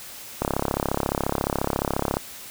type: click train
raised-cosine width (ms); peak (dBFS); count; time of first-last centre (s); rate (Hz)
1; -8; 61; 0.42-2.169; 34.3
effects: white hiss -40 dBFS RMS until 2.5 s